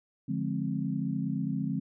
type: chord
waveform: sine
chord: D half-diminished seventh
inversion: none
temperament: just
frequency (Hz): 146.83 / 176.2 / 211.4 / 264.3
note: D3 / F3 / Ab3 / C4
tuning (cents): 0 / +16 / +31 / +18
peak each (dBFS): -34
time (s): 0.28-1.8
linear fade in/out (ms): 10
effects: none